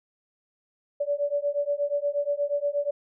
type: beating tone pair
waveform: sine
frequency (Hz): 572 / 580.4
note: D5 / D5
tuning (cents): -46 / -21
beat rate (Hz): 8.4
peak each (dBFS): -27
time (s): 1-2.91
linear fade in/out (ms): 10
effects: none